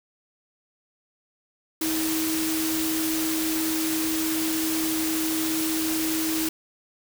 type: tone in noise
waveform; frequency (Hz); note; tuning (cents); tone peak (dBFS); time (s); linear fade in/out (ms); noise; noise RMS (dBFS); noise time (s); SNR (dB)
sine; 319.2; D#4; +44; -25; 1.81-6.49; 5; white; -29; 1.81-6.49; +1
effects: none